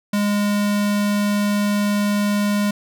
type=tone with notch filter; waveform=square; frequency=205.5 Hz; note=G#3; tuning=18 cents flat; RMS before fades=-19 dBFS; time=0.13-2.71 s; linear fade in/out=5 ms; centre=460 Hz; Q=1.8; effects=none